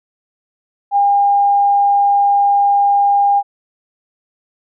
sine tone, 806 Hz, G5, 48 cents sharp, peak -9 dBFS, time 0.91-3.43 s, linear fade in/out 50 ms, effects none

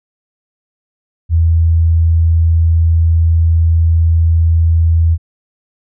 sine tone, 82.41 Hz, E2, in tune, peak -7 dBFS, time 1.29-5.18 s, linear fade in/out 50 ms, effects none

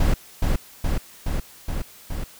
brown noise with echo, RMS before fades -17 dBFS, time 0-0.14 s, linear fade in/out 5 ms, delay 420 ms, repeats 5, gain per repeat -2 dB, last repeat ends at 2.24 s, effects white hiss -47 dBFS RMS until 2.39 s

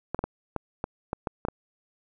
clicks, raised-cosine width 1 ms, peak -14 dBFS, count 9, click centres 0.146 / 0.191 / 0.24 / 0.563 / 0.841 / 1.131 / 1.272 / 1.451 / 1.485 s, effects none

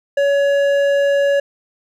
triangle tone with hard clipping, 563 Hz, C#5, 27 cents sharp, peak -14 dBFS, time 0.17-1.4 s, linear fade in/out 5 ms, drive 12 dB, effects none

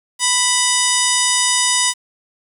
harmonic tone with a mistuned harmonic, 989 Hz, B5, 2 cents sharp, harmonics 1 / 2 / 3 / 4 / 5 / 6 / 7 / 8 / 9 / 10, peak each -23 / -23 / -23 / -23 / -23 / -23 / -23 / -23 / -23 / -23 dBFS, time 0.19-1.94 s, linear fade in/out 50 ms, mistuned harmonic 4, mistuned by -120 cents, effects 7-bit

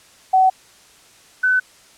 sine tone pair in turn, 754 / 1508 Hz, F#5 / F#6, +32 / +32 cents, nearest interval octave, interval 1200 cents, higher second, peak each -10 / -13 dBFS, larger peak first, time 0.33-0.5 / 1.43-1.6 s, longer neither, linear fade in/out 10 ms, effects white hiss -49 dBFS RMS until 1.97 s + low-pass 9000 Hz 12 dB/octave

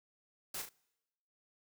white noise with echo, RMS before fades -41 dBFS, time 0.54-0.62 s, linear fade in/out 5 ms, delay 36 ms, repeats 2, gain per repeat -6 dB, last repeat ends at 0.692 s, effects noise-tail reverb RT60 1.0 s tail -26 dB re dry

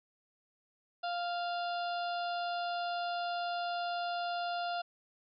harmonic tone, 698 Hz, F5, 1 cent flat, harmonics 1 / 2 / 4 / 5 / 6 / 7, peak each -34 / -41 / -47 / -48 / -49 / -51 dBFS, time 1.03-4.82 s, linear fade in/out 10 ms, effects none

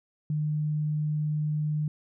sine tone, 151.5 Hz, D#3, 46 cents flat, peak -25 dBFS, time 0.3-1.88 s, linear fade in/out 2 ms, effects none

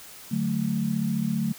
sine chord, D major, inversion none, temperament equal, 146.83 / 185 / 220 Hz, D3 / F#3 / A3, 0 / 0 / 0 cents, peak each -30 / -28 / -26 dBFS, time 0.31-1.53 s, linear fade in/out 10 ms, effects white hiss -45 dBFS RMS until 1.58 s

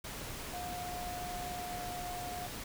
sine tone in noise, 715 Hz, F5, 41 cents sharp, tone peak -40 dBFS, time 0.53-2.47 s, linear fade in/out 5 ms, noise pink, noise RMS -43 dBFS, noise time 0.04-2.64 s, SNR 0 dB, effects none

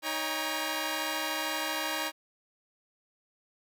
10% pulse tone cluster, 312 / 557 / 808 / 949 Hz, D#4 / C#5 / G#5 / A#5, +5 / +8 / -48 / +31 cents, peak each -28 dBFS, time 0.02-2.12 s, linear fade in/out 50 ms, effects none

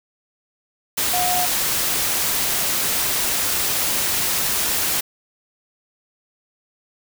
sine tone in noise, 721 Hz, F#5, 45 cents flat, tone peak -21 dBFS, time 1.13-1.46 s, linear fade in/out 10 ms, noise white, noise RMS -21 dBFS, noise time 0.97-5.01 s, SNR -3 dB, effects none

